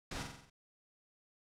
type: noise with echo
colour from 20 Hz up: pink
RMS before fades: -41 dBFS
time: 0.11-0.23 s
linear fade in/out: 5 ms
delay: 45 ms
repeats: 6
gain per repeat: -4 dB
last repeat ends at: 0.5 s
effects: low-pass 7000 Hz 12 dB/octave